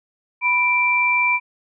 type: tone pair together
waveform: sine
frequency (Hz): 987.6 / 2349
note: B5 / D7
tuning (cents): 0 / 0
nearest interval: octave + minor third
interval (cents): 1500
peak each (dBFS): -21 / -16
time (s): 0.41-1.4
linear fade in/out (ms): 50
effects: none